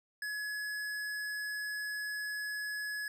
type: tone with hard clipping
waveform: sine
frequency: 1693 Hz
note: G#6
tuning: 33 cents sharp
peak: -37 dBFS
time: 0.22-3.08 s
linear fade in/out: 2 ms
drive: 16 dB
effects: none